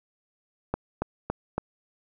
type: click train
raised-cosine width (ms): 1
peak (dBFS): -12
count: 4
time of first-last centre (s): 0.74-1.58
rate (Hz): 3.57
effects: none